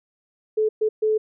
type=tone bursts at uneven times; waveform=sine; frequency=432.6 Hz; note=A4; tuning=29 cents flat; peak=-17 dBFS; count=3; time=0.57-0.69 / 0.81-0.89 / 1.02-1.18 s; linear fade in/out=10 ms; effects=none